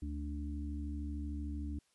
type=harmonic tone; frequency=73.1 Hz; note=D2; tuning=7 cents flat; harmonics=1 / 3 / 4; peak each=-38 / -47 / -44 dBFS; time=0.02-1.79 s; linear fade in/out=5 ms; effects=white hiss -74 dBFS RMS until 1.94 s + resampled to 24000 Hz